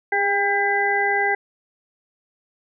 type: harmonic tone with a mistuned harmonic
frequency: 400.5 Hz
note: G4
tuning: 37 cents sharp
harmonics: 1 / 2 / 4 / 5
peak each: -25 / -22 / -24 / -22 dBFS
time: 0.12-1.35 s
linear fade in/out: 5 ms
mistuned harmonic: 1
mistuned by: +23 cents
effects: none